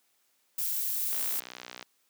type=noise; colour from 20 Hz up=violet; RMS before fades=-31 dBFS; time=0.58-1.4 s; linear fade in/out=5 ms
type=click train; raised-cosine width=0.2 ms; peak=-23 dBFS; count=44; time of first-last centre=1.13-1.827 s; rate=61.7 Hz
effects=white hiss -71 dBFS RMS until 2.09 s + high-pass 200 Hz 12 dB/octave